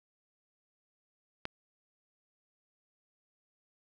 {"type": "click", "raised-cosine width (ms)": 0.3, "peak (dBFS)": -19, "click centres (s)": 1.454, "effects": []}